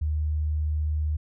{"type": "tone", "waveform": "sine", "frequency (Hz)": 76.3, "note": "D#2", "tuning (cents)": -33, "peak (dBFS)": -23, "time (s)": [0.01, 1.17], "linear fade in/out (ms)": 10, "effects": []}